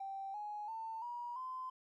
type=tone with pitch steps; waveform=triangle; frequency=780 / 836 / 896 / 960.3 / 1029.2 Hz; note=G5 / G#5 / A5 / B5 / C6; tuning=-9 / +11 / +31 / -49 / -29 cents; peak=-37 dBFS; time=0-1.7 s; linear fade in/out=10 ms; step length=340 ms; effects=tanh soft clip ceiling -39 dBFS